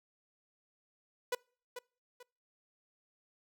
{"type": "tone with echo", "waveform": "sawtooth", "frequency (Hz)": 492.9, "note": "B4", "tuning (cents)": -3, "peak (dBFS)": -27, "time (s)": [1.32, 1.35], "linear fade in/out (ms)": 5, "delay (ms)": 440, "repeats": 2, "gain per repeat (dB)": -10, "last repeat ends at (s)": 2.23, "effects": ["noise-tail reverb RT60 0.4 s tail -26 dB re dry"]}